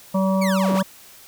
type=harmonic tone; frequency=191.2 Hz; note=G3; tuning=43 cents flat; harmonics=1 / 3 / 5 / 6; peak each=-18 / -23 / -28 / -31 dBFS; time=0.14-0.83 s; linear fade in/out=10 ms
type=linear two-way sweep; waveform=sawtooth; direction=down then up; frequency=2349 to 128.7 to 1887 Hz; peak=-23 dBFS; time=0.41-0.82 s; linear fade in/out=10 ms; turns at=0.74 s
effects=white hiss -46 dBFS RMS until 1.27 s